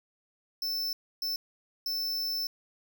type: tone bursts at uneven times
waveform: square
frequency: 5300 Hz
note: E8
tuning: 9 cents sharp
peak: -30 dBFS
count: 3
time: 0.62-0.93 / 1.22-1.36 / 1.86-2.47 s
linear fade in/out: 2 ms
effects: none